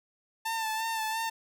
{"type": "tone with vibrato", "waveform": "sawtooth", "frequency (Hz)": 890, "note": "A5", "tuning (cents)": 20, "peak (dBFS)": -26, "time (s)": [0.45, 1.3], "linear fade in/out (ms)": 10, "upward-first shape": "sine", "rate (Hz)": 2.9, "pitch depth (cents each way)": 35, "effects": []}